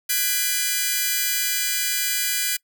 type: chord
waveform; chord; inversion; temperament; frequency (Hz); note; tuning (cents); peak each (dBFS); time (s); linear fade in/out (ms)
5% pulse; G# half-diminished seventh; third; just; 1495.1 / 1661.2 / 1993.5 / 2392; F#6 / G#6 / B6 / D7; +18 / 0 / +16 / +31; -16; 0.09-2.57; 10
effects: noise-tail reverb RT60 0.1 s tail -24 dB re dry